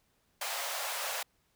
pink high-pass noise, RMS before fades -36 dBFS, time 0.41-1.23 s, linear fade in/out 5 ms, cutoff 550 Hz, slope 48 dB/octave, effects pink hiss -73 dBFS RMS until 1.55 s

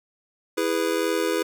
square chord, E major, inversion none, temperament just, 329.6 / 412 / 494.4 Hz, E4 / G#4 / B4, 0 / -14 / +2 cents, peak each -27 dBFS, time 0.57-1.43 s, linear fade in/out 10 ms, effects none

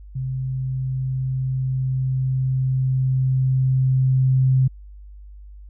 sine tone with level ramp, 130.81 Hz, C3, in tune, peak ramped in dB -23 to -13 dBFS, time 0.15-4.68 s, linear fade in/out 10 ms, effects added 50 Hz sine -38 dBFS peak until 5.69 s

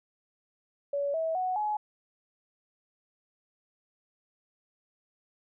sine tone with pitch steps, 567 / 647.6 / 739.6 / 844.6 Hz, C#5 / E5 / F#5 / G#5, +39 / -31 / -1 / +29 cents, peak -27 dBFS, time 0.93-1.77 s, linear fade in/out 5 ms, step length 210 ms, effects none

